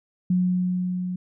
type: tone with level ramp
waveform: sine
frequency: 181.4 Hz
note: F#3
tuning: 34 cents flat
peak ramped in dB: -17 to -26 dBFS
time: 0.3-1.16 s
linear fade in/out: 5 ms
effects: none